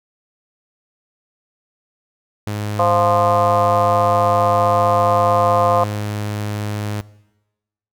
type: tone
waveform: sawtooth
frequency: 104.5 Hz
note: G#2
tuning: 11 cents sharp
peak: -18 dBFS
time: 2.47-7.01 s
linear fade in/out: 0 ms
type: harmonic tone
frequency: 174.1 Hz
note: F3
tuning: 5 cents flat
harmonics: 3 / 4 / 5 / 6 / 7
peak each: -18 / -17 / -26 / -19 / -23 dBFS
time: 2.79-5.84 s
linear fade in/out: 5 ms
effects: noise-tail reverb RT60 1.0 s tail -20 dB re dry